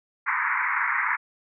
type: band-pass noise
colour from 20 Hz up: white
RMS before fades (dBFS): -25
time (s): 0.26-1.17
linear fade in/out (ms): 20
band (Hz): 900 to 2200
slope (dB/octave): 96
effects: none